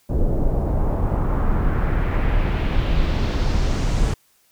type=noise with low-pass filter sweep; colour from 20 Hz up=brown; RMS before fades=-19 dBFS; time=0.09-4.14 s; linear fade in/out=5 ms; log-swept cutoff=480 to 8100 Hz; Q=1.6; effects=white hiss -60 dBFS RMS until 4.51 s